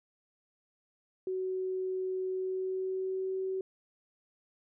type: tone with pitch glide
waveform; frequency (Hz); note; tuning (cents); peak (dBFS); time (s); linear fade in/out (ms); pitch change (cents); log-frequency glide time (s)
sine; 373.9 to 379.1; F#4 to F#4; +18 to +42; -31; 1.27-3.61; 2; +24; 2.29-3.36
effects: none